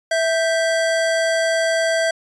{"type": "tone pair together", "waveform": "square", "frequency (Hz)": [657.2, 1568], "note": ["E5", "G6"], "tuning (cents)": [-5, 0], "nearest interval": "octave + minor third", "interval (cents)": 1505, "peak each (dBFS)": [-18, -24], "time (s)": [0.11, 2.11], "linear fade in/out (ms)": 5, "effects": ["resampled to 22050 Hz"]}